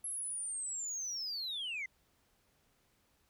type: linear sweep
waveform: sine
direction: down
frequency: 11175 to 2013 Hz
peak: -35 dBFS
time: 0.04-1.86 s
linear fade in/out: 5 ms
effects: tanh soft clip ceiling -35 dBFS + pink hiss -73 dBFS RMS until 3.29 s